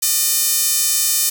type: tone with high-pass filter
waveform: sawtooth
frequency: 607 Hz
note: D#5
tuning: 43 cents flat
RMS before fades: -17 dBFS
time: 0.02-1.3 s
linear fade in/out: 10 ms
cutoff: 7300 Hz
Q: 0.98
effects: 7-bit